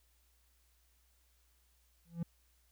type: tone with exponential growth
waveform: triangle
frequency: 169 Hz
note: E3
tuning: 43 cents sharp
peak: -29 dBFS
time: 2.05-2.23 s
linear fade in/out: 5 ms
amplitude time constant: 37 ms
effects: added 60 Hz sine -70 dBFS peak until 2.71 s + white hiss -74 dBFS RMS until 2.71 s